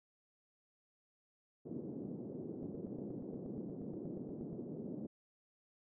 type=band-pass noise; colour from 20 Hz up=pink; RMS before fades=-45 dBFS; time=1.65-5.07 s; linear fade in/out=10 ms; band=160 to 420 Hz; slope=24 dB/octave
type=click train; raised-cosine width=2 ms; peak=-38 dBFS; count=17; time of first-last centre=2.63-4.53 s; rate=8.42 Hz
effects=none